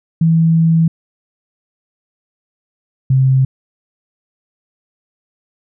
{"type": "tone pair in turn", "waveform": "sine", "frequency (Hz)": [163.6, 132.19], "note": ["E3", "C3"], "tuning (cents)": [-13, 18], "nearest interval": "major third", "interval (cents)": 369, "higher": "first", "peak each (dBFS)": -8, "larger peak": "neither", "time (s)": [[0.21, 0.88], [3.1, 3.45]], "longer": "first", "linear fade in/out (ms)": 5, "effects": []}